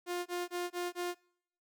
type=tone bursts; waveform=sawtooth; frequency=353.3 Hz; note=F4; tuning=20 cents sharp; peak=-30 dBFS; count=5; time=0.06-1.148 s; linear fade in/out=50 ms; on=200 ms; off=22 ms; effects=noise-tail reverb RT60 0.7 s tail -26 dB re dry